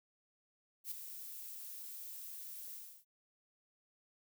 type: noise with ADSR envelope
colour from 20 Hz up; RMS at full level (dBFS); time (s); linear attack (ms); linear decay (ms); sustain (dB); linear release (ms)
violet; -40; 0.84-3.05; 74; 6; -8; 310
effects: none